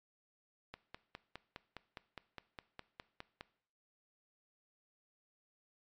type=click train; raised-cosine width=0.3 ms; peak=-29 dBFS; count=14; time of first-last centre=0.74-3.409 s; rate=4.87 Hz; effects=noise-tail reverb RT60 0.6 s tail -18 dB re dry + MP3 64 kbps